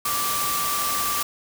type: tone in noise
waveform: sine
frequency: 1169 Hz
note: D6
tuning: 8 cents flat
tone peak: -26 dBFS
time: 0.05-1.23 s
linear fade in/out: 5 ms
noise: white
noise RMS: -26 dBFS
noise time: 0.05-1.23 s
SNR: -3 dB
effects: none